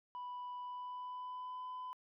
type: tone with pitch glide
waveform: sine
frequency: 987.8 to 1006.8 Hz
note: B5 to B5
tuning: 0 to +33 cents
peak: -40 dBFS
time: 0.15-1.93 s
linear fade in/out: 0 ms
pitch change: +33 cents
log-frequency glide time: 0.58-1.65 s
effects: tanh soft clip ceiling -41 dBFS